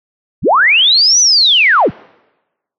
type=linear two-way sweep; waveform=sine; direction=up then down; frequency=42.73 to 6080 to 42.73 Hz; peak=-6 dBFS; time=0.42-1.91 s; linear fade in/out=50 ms; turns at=1.2 s; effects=noise-tail reverb RT60 1.0 s tail -25 dB re dry